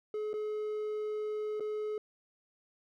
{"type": "tone with dropouts", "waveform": "triangle", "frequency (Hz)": 425.7, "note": "G#4", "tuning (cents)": 43, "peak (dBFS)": -31, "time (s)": [0.14, 1.98], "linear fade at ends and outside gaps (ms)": 2, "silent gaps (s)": [[0.332, 0.339], [1.598, 1.605]], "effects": []}